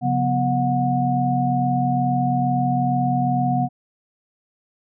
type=tone cluster; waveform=sine; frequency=137 / 179.3 / 245.6 / 728 Hz; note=C#3 / F3 / B3 / F#5; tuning=-20 / +46 / -9 / -28 cents; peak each=-22 / -28 / -23 / -21 dBFS; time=0.01-3.69 s; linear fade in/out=50 ms; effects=none